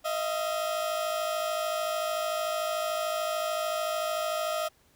30% pulse tone pair together, 628 / 681.5 Hz, D#5 / F5, +16 / -43 cents, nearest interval minor second, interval 141 cents, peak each -27 / -31 dBFS, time 0.04-4.69 s, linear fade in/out 20 ms, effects pink hiss -64 dBFS RMS until 4.95 s

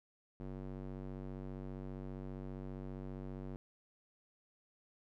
square tone with band-pass filter, 47.5 Hz, F#1, 46 cents sharp, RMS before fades -45 dBFS, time 0.4-3.56 s, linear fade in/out 0 ms, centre 270 Hz, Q 0.8, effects none

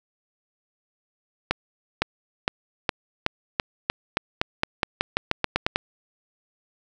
accelerating click train, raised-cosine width 0.3 ms, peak -4 dBFS, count 18, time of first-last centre 1.51-5.759 s, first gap 510 ms, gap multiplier 0.9, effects none

